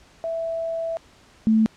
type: tone pair in turn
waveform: sine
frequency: 659.3 / 220 Hz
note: E5 / A3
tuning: 0 / 0 cents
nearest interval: octave + perfect fifth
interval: 1900 cents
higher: first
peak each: -24 / -14 dBFS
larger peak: second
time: 0.24-0.97 / 1.47-1.66 s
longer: first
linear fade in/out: 0 ms
effects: pink hiss -53 dBFS RMS until 1.76 s + low-pass 7000 Hz 12 dB/octave